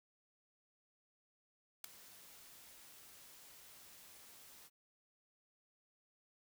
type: noise with ADSR envelope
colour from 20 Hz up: white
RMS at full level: -40 dBFS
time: 1.84-4.7 s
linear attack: 4 ms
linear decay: 3 ms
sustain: -19 dB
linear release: 38 ms
effects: none